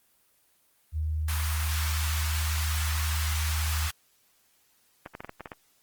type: tone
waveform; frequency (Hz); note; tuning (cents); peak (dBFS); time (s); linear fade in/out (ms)
sine; 77.78; D#2; 0; -26; 0.92-3.91; 50
type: high-pass noise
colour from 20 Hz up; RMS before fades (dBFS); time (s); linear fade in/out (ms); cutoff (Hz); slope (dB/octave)
pink; -34; 1.28-3.91; 5; 990; 24
type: clicks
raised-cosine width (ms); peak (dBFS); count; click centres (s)
0.5; -22; 8; 5.061 / 5.151 / 5.205 / 5.246 / 5.294 / 5.407 / 5.458 / 5.518
effects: white hiss -66 dBFS RMS until 5.82 s + Opus 24 kbps